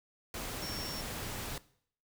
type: tone in noise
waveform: sine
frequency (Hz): 5470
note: F8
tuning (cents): -37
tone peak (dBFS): -42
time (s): 0.62-1.01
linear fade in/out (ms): 2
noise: pink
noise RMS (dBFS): -40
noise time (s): 0.34-1.58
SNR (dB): -5
effects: noise-tail reverb RT60 0.6 s tail -19 dB re dry